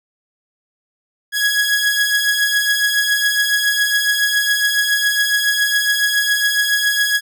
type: beating tone pair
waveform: sawtooth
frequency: 1661.2 / 1668.4 Hz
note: G#6 / G#6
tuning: 0 / +7 cents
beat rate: 7.2 Hz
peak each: -17 / -12 dBFS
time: 1.32-7.21 s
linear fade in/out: 50 ms
effects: none